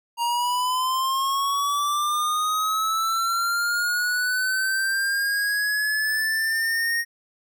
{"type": "linear sweep", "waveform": "square", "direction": "up", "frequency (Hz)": [936, 1864.7], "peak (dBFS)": -22, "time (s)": [0.17, 7.05], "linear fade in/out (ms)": 50, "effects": []}